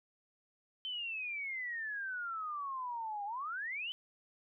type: exponential two-way sweep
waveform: sine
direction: down then up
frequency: 3100 to 797 to 3100 Hz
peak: -37 dBFS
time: 0.85-3.92 s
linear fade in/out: 0 ms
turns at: 3.25 s
effects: none

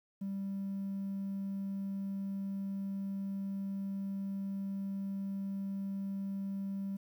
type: tone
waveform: triangle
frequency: 196 Hz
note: G3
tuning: in tune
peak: -32 dBFS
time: 0.21-6.97 s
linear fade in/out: 10 ms
effects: tanh soft clip ceiling -31 dBFS + 11-bit

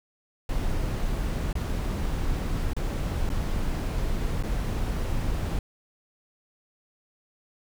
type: noise with dropouts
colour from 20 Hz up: brown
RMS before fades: -27 dBFS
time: 0.49-5.59 s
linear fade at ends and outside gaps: 2 ms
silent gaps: 1.529-1.553 / 2.734-2.765 / 3.292-3.3 / 4.427-4.435 s
effects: none

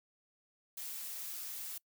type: noise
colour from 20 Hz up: blue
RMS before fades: -43 dBFS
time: 0.77-1.78 s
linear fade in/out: 5 ms
effects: noise-tail reverb RT60 0.1 s tail -24 dB re dry

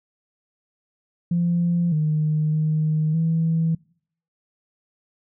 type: tone with pitch steps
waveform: sine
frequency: 172.3 / 153.7 / 155.2 / 163.1 Hz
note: F3 / D#3 / D#3 / E3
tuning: -23 / -21 / -4 / -18 cents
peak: -17 dBFS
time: 1.31-3.75 s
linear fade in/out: 5 ms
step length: 610 ms
effects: noise-tail reverb RT60 0.6 s tail -26 dB re dry + tanh soft clip ceiling -13 dBFS

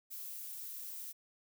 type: noise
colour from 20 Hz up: violet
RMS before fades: -45 dBFS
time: 0.1-1.13 s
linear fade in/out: 20 ms
effects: none

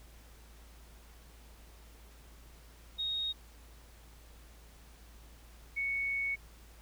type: tone pair in turn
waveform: sine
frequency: 3743 / 2219 Hz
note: A#7 / C#7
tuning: +6 / +1 cents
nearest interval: major sixth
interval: 905 cents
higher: first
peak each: -32 / -31 dBFS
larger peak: second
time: 2.98-3.33 / 5.76-6.36 s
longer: second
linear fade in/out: 20 ms
effects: added 56 Hz sine -54 dBFS peak until 6.81 s + pink hiss -60 dBFS RMS until 6.81 s

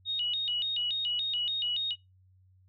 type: tone with vibrato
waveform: sine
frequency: 3300 Hz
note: G#7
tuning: 12 cents flat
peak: -28 dBFS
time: 0.05-1.96 s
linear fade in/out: 50 ms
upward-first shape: square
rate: 3.5 Hz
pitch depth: 210 cents each way
effects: noise-tail reverb RT60 0.2 s tail -22 dB re dry + added 93 Hz sine -59 dBFS peak until 2.68 s

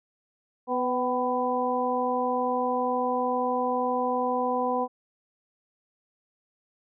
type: harmonic tone with a mistuned harmonic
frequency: 249.3 Hz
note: B3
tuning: 16 cents sharp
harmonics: 1 / 2 / 3 / 4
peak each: -31 / -28 / -29 / -29 dBFS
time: 0.67-4.88 s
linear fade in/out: 50 ms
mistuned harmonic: 3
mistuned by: +29 cents
effects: none

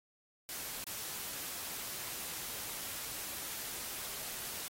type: noise with dropouts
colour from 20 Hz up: white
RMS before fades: -42 dBFS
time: 0.49-4.68 s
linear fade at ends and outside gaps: 0 ms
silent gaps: 0.84-0.868 s
effects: AAC 48 kbps

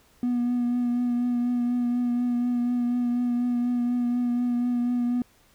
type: tone with vibrato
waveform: triangle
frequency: 243.1 Hz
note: B3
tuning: 27 cents flat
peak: -19 dBFS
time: 0.23-5.22 s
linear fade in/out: 2 ms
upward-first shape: triangle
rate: 4.1 Hz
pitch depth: 23 cents each way
effects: tanh soft clip ceiling -17 dBFS + pink hiss -60 dBFS RMS until 5.54 s

